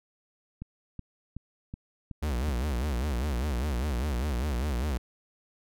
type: click train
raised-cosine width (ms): 5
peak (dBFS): -25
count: 6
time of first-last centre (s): 0.62-2.486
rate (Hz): 2.68
type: tone with vibrato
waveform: 45% pulse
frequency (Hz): 67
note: C2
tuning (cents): +42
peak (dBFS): -27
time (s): 2.22-4.98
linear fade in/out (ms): 10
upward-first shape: sine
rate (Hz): 5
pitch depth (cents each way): 240
effects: none